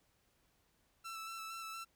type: tone with vibrato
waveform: sawtooth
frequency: 1328 Hz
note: E6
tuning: 12 cents sharp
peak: -40 dBFS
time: 1.04-1.85 s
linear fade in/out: 20 ms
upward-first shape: square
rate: 4.3 Hz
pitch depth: 17 cents each way
effects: pink hiss -75 dBFS RMS until 1.95 s